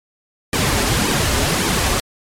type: noise with flanger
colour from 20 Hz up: pink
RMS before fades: -17 dBFS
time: 0.53-2 s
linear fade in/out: 2 ms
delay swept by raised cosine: 1.4 to 6.4 ms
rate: 1.8 Hz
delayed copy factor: -0.75
effects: low-pass 11000 Hz 12 dB/octave + MP3 96 kbps